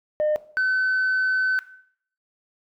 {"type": "tone pair in turn", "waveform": "sine", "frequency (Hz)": [607, 1519.4], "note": ["D#5", "F#6"], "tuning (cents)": [-43, 46], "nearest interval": "octave + major third", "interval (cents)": 1589, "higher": "second", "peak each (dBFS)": -17, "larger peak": "neither", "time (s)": [[0.2, 0.36], [0.57, 1.59]], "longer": "second", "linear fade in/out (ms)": 0, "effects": ["noise-tail reverb RT60 0.6 s tail -17 dB re dry", "tanh soft clip ceiling -17 dBFS"]}